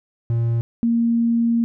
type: tone pair in turn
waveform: triangle / sine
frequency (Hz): 116.54 / 232.6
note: A#2 / A#3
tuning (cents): 0 / -4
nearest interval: octave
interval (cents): 1196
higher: second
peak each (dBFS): -15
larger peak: neither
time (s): 0.3-0.61 / 0.83-1.64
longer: second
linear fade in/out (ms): 0
effects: none